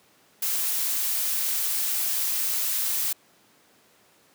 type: noise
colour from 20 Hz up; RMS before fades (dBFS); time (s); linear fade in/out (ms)
blue; -26; 0.42-3.13; 5
effects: pink hiss -59 dBFS RMS until 4.34 s + high-pass 200 Hz 12 dB/octave